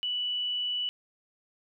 sine tone, 2960 Hz, F#7, in tune, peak -28 dBFS, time 0.03-0.89 s, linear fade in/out 0 ms, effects none

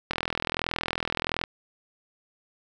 click train, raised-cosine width 0.3 ms, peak -10 dBFS, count 56, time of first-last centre 0.11-1.439 s, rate 41.4 Hz, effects none

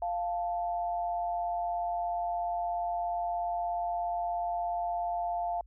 sine tone pair together, 697 / 880.1 Hz, F5 / A5, -4 / 0 cents, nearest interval major third, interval 404 cents, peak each -30 / -37 dBFS, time 0.02-5.61 s, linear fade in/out 2 ms, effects added 50 Hz sine -52 dBFS peak until 5.66 s

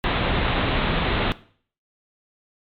pink low-pass noise, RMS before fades -22 dBFS, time 0.04-1.32 s, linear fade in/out 0 ms, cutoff 3900 Hz, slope 96 dB/octave, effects noise-tail reverb RT60 0.5 s tail -18 dB re dry + MP3 96 kbps

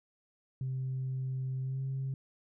sine tone with pitch glide, 130.81 to 133.94 Hz, C3 to C3, 0 to +41 cents, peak -31 dBFS, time 0.61-2.14 s, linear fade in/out 2 ms, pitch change +41 cents, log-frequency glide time 1.62-1.81 s, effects tanh soft clip ceiling -29 dBFS

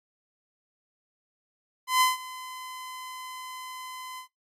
sawtooth tone with ADSR envelope, 1022 Hz, C6, 41 cents flat, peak -14 dBFS, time 1.87-4.28 s, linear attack 140 ms, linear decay 160 ms, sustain -20 dB, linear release 99 ms, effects noise-tail reverb RT60 0.2 s tail -25 dB re dry + AAC 48 kbps

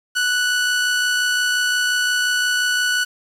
sawtooth tone with amplitude modulation, 1480 Hz, F#6, in tune, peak -12 dBFS, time 0.15-3.05 s, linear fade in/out 20 ms, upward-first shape sine, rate 65.7 Hz, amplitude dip 25%, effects low-pass 10000 Hz 12 dB/octave + 7-bit

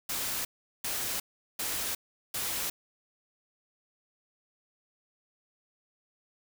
white noise bursts, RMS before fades -33 dBFS, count 4, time 0.09-2.7 s, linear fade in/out 5 ms, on 360 ms, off 390 ms, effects none

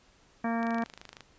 harmonic tone, 230.4 Hz, A#3, 20 cents flat, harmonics 1 / 2 / 3 / 4 / 5 / 6 / 7 / 8 / 10, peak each -29 / -41 / -34 / -39 / -40 / -47 / -41 / -43 / -47 dBFS, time 0.44-0.84 s, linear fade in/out 5 ms
click train, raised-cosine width 0.2 ms, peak -27 dBFS, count 16, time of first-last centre 0.63-1.207 s, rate 26 Hz
effects pink hiss -62 dBFS RMS until 1.38 s + resampled to 16000 Hz

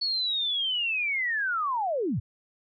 sine linear sweep, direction down, 4435 to 79.5 Hz, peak -25 dBFS, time 0.01-2.2 s, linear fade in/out 10 ms, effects none

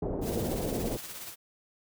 white low-pass noise, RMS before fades -32 dBFS, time 0.02-0.97 s, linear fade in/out 5 ms, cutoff 550 Hz, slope 24 dB/octave
white noise with tremolo, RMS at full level -40 dBFS, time 0.21-1.36 s, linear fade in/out 50 ms, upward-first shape sine, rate 17 Hz, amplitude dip 45%
effects none

